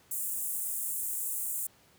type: high-pass noise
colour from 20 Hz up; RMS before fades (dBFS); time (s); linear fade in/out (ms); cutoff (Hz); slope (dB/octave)
pink; -34; 0.11-1.67; 5; 7800; 48
effects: pink hiss -62 dBFS RMS until 1.98 s + high-pass 80 Hz 12 dB/octave